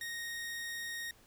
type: tone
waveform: sawtooth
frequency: 1864 Hz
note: A#6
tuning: 1 cent flat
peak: -35 dBFS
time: 0.01-1.11 s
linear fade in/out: 2 ms
effects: pink hiss -63 dBFS RMS until 1.26 s